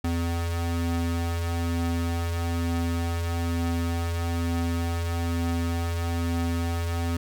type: tone pair together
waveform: square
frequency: 84.7 / 253 Hz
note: E2 / B3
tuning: +48 / +42 cents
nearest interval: octave + perfect fifth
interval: 1894 cents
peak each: -26 / -33 dBFS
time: 0.04-7.17 s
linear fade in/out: 5 ms
effects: none